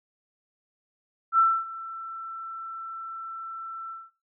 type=tone with ADSR envelope; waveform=sine; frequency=1337 Hz; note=E6; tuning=24 cents sharp; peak=-15 dBFS; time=1.32-4.11 s; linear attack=64 ms; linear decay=260 ms; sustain=-19 dB; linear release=210 ms; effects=noise-tail reverb RT60 0.3 s tail -20 dB re dry